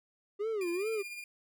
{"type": "tone with vibrato", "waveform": "triangle", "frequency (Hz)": 392, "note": "G4", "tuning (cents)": 0, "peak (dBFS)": -29, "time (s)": [0.39, 1.03], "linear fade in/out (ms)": 20, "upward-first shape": "sine", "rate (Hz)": 2.4, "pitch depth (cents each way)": 240}
{"type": "tone with tremolo", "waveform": "40% pulse", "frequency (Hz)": 2412, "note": "D7", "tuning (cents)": 46, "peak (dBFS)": -38, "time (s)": [0.61, 1.24], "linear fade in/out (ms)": 2, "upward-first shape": "triangle", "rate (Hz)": 16, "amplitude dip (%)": 50}
{"effects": []}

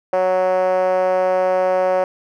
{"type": "tone with band-pass filter", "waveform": "5% pulse", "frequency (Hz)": 185, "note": "F#3", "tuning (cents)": 0, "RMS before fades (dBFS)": -17, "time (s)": [0.13, 2.04], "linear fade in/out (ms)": 2, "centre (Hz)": 590, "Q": 4.9, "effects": []}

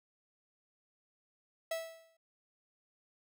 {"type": "tone with exponential decay", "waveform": "45% pulse", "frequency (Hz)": 654, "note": "E5", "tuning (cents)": -14, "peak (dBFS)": -32, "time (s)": [1.71, 2.17], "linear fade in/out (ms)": 5, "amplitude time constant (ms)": 98, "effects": []}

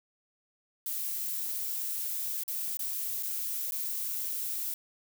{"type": "noise with dropouts", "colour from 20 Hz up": "violet", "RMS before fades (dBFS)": -34, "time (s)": [0.86, 4.74], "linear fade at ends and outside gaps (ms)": 2, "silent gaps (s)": [[2.436, 2.479], [2.771, 2.792], [3.227, 3.231], [3.71, 3.72]], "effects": []}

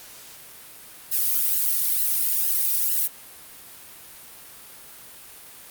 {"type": "noise with flanger", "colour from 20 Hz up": "violet", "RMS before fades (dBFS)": -22, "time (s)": [1.11, 3.08], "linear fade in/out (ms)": 20, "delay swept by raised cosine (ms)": [0.84, 1.84], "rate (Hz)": 2.2, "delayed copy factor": -0.95, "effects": ["white hiss -44 dBFS RMS until 5.7 s", "Opus 48 kbps"]}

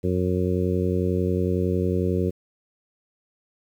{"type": "harmonic tone", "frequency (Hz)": 91, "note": "F#2", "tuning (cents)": -28, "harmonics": [1, 2, 3, 4, 5, 6], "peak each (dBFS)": [-25, -26, -30, -27, -28, -35], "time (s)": [0.03, 2.31], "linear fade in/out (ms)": 20, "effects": ["9-bit"]}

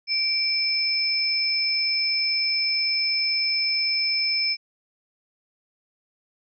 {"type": "tone pair together", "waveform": "sine", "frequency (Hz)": [2335, 5242], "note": ["D7", "E8"], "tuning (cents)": [-11, -11], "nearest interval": "octave + major second", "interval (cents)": 1400, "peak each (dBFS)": [-26, -22], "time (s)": [0.07, 4.57], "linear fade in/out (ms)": 50, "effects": []}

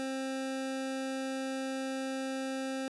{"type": "tone", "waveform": "25% pulse", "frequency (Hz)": 265.5, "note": "C4", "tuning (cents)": 25, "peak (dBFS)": -30, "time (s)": [0, 2.88], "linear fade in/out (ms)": 0, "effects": ["resampled to 24000 Hz"]}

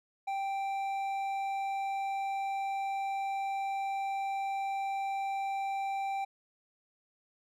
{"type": "tone with hard clipping", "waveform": "triangle", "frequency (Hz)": 784, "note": "G5", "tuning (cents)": 0, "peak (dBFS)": -33, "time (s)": [0.27, 6.25], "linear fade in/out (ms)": 10, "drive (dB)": 10, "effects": []}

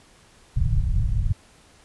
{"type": "low-pass noise", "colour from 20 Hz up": "pink", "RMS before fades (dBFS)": -21, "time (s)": [0.56, 1.33], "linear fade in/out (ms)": 10, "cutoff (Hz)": 150, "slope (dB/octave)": 48, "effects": ["pink hiss -54 dBFS RMS until 1.84 s", "resampled to 24000 Hz"]}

